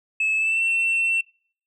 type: tone with pitch glide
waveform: sine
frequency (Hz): 2600 to 2698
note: E7 to E7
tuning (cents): -24 to +40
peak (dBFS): -17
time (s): 0.2-1.21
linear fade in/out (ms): 5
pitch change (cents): +64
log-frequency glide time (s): 0.36-0.62
effects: noise-tail reverb RT60 0.5 s tail -25 dB re dry + tanh soft clip ceiling -17 dBFS